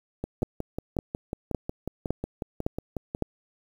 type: two click trains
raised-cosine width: 2 ms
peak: -12 / -17 dBFS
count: 6 / 17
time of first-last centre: 0.43-3.223 / 0.24-3.149 s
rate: 1.79 / 5.5 Hz
effects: 8-bit